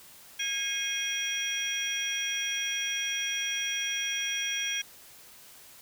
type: tone cluster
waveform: sine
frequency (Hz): 1634 / 2164 / 2485 / 3267 / 5740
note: G#6 / C#7 / D#7 / G#7 / F8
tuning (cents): -29 / -42 / -3 / -29 / +47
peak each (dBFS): -37 / -37 / -35 / -32 / -35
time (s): 0.39-4.82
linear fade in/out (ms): 10
effects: tanh soft clip ceiling -19 dBFS + white hiss -52 dBFS RMS until 5.81 s